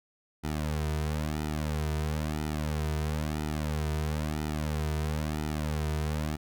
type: tone with flanger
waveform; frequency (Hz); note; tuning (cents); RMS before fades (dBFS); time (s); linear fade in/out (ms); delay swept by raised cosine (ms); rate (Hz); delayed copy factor
sawtooth; 76.4; D#2; -31; -31; 0.43-6.37; 20; 1.8 to 3.7; 1; -0.95
effects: none